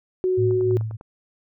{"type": "tone", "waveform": "sine", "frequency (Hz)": 370, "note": "F#4", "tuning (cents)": 0, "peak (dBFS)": -18, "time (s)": [0.24, 0.77], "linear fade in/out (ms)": 0}
{"type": "tone with tremolo", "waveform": "sine", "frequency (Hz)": 110, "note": "A2", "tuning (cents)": 0, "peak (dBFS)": -19, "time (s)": [0.37, 0.97], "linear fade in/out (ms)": 20, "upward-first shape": "triangle", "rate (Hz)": 3.2, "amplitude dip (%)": 75}
{"type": "click train", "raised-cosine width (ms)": 1, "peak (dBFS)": -27, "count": 6, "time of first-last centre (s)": [0.51, 1.011], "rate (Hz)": 9.98}
{"effects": []}